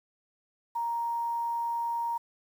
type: tone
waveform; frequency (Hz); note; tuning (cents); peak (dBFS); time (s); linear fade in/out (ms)
sine; 935; A#5; +5; -28; 0.75-2.18; 10
effects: 9-bit